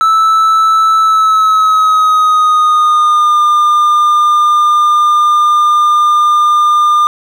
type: tone with pitch glide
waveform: triangle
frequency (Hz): 1313 to 1204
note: E6 to D6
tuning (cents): -7 to +43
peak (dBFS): -4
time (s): 0.01-7.07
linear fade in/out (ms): 0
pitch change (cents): -150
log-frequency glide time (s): 0.99-3.4
effects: none